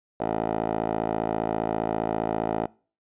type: tone with band-pass filter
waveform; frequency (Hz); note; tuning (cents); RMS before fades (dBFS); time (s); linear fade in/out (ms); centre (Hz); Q
10% pulse; 55; A1; 0; -27; 0.2-2.66; 5; 590; 3.9
effects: noise-tail reverb RT60 0.4 s tail -24 dB re dry + resampled to 8000 Hz